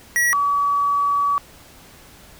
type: tone pair in turn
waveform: square / sine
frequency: 1923 / 1140.1 Hz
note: B6 / C#6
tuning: -47 / +48 cents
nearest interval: major sixth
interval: 905 cents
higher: first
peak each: -16 dBFS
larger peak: neither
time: 0.16-0.33 / 0.33-1.38 s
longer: second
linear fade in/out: 0 ms
effects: pink hiss -46 dBFS RMS until 2.39 s